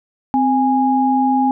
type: tone pair together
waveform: sine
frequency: 260 / 825.4 Hz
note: C4 / G#5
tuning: -11 / -11 cents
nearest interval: octave + minor sixth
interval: 2000 cents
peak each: -15 dBFS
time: 0.34-1.51 s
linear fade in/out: 0 ms
effects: none